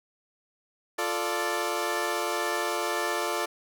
15% pulse chord, D minor, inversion first, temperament equal, 349.2 / 440 / 587.3 Hz, F4 / A4 / D5, 0 / 0 / 0 cents, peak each -25 dBFS, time 0.98-3.46 s, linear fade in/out 10 ms, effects none

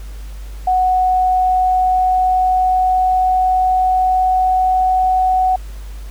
sine tone with pitch glide, 740 to 745.1 Hz, F#5 to F#5, 0 to +12 cents, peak -11 dBFS, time 0.67-5.56 s, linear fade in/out 5 ms, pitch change +12 cents, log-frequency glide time 1.4-5.19 s, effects added 50 Hz sine -27 dBFS peak until 6.1 s + pink hiss -44 dBFS RMS until 6.1 s

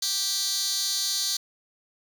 15% pulse tone with high-pass filter, 392 Hz, G4, in tune, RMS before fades -27 dBFS, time 0.02-1.37 s, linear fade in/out 5 ms, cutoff 4800 Hz, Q 4.1, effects none

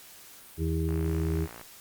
harmonic tone, 80.9 Hz, E2, 32 cents flat, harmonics 1 / 2 / 4 / 5, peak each -28 / -31 / -34 / -35 dBFS, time 0.57-1.48 s, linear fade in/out 50 ms
click train, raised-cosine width 0.5 ms, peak -28 dBFS, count 43, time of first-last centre 0.89-1.613 s, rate 58.1 Hz
effects white hiss -50 dBFS RMS until 1.8 s + Opus 48 kbps

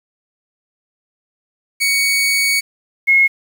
sawtooth / sine tone pair in turn, 2236 / 2166 Hz, C#7 / C#7, +14 / -41 cents, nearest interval minor second, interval 55 cents, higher first, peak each -10 / -8 dBFS, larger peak second, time 1.8-2.61 / 3.07-3.28 s, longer first, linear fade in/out 20 ms, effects 7-bit

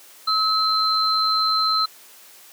sine tone pair together, 1289 / 4102 Hz, E6 / C8, -39 / -35 cents, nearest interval octave + minor sixth, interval 2004 cents, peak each -20 dBFS, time 0.27-1.86 s, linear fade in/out 10 ms, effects white hiss -47 dBFS RMS until 2.52 s + high-pass 300 Hz 12 dB/octave

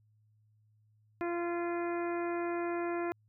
harmonic tone with a mistuned harmonic, 344.6 Hz, F4, 23 cents flat, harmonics 1 / 2 / 3 / 4 / 5 / 6 / 7, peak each -33 / -39 / -43 / -45 / -47 / -49 / -50 dBFS, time 1.21-3.12 s, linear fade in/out 0 ms, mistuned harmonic 7, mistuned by +29 cents, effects added 107 Hz sine -65 dBFS peak until 3.28 s

